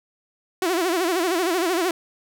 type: tone with vibrato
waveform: sawtooth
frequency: 352.2 Hz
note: F4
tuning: 15 cents sharp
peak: -16 dBFS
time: 0.62-1.91 s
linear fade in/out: 2 ms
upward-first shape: sine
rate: 13 Hz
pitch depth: 140 cents each way
effects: none